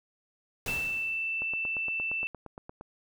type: noise with exponential decay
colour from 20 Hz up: pink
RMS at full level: -35 dBFS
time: 0.66-1.45 s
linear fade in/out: 2 ms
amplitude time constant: 170 ms
type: tone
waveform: sine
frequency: 2661 Hz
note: E7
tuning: 16 cents sharp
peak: -29 dBFS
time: 0.68-2.27 s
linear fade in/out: 0 ms
type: click train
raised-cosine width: 1 ms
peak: -28 dBFS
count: 13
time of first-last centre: 1.42-2.81 s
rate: 8.63 Hz
effects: none